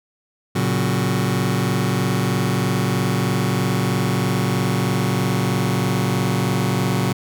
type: chord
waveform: sawtooth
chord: F# major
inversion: first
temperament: just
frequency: 115.62 / 138.75 / 185 Hz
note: A#2 / C#3 / F#3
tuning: -14 / +2 / 0 cents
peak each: -18 dBFS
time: 0.55-7.13 s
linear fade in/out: 10 ms
effects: none